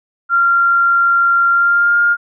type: tone with pitch glide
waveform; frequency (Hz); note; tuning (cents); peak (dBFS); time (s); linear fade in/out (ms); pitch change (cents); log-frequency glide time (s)
sine; 1383 to 1411.2; F6 to F6; -17 to +18; -9; 0.29-2.17; 50; +35; 1.51-1.99
effects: none